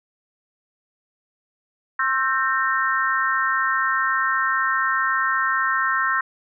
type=tone cluster; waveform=sine; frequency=1069 / 1329 / 1564 / 1836 Hz; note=C6 / E6 / G6 / A#6; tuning=+37 / +14 / -4 / -27 cents; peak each=-24 dBFS; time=1.99-6.21 s; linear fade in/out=5 ms; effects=none